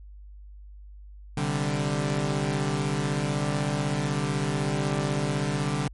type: chord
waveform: sawtooth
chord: C suspended second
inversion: none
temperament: equal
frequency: 130.81 / 146.83 / 196 Hz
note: C3 / D3 / G3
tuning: 0 / 0 / 0 cents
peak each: -27 / -23 / -27 dBFS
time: 1.37-5.88 s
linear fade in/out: 5 ms
effects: added 50 Hz sine -42 dBFS peak until 5.93 s + MP3 48 kbps